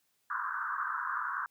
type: band-pass noise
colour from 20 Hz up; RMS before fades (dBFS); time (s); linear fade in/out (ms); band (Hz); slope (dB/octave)
white; -35; 0.3-1.46; 2; 990 to 1600; 96
effects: white hiss -75 dBFS RMS until 1.5 s + high-pass 80 Hz 12 dB/octave